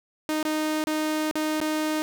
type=tone with dropouts; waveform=sawtooth; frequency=309.1 Hz; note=D#4; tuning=11 cents flat; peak=-20 dBFS; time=0.29-2.02 s; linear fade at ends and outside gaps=0 ms; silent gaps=0.428-0.451 / 0.84-0.871 / 1.312-1.355 / 1.602-1.614 s; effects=none